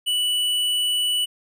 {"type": "tone with hard clipping", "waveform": "sine", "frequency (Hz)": 2960, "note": "F#7", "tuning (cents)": 0, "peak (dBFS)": -21, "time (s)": [0.06, 1.26], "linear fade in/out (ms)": 20, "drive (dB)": 10, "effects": []}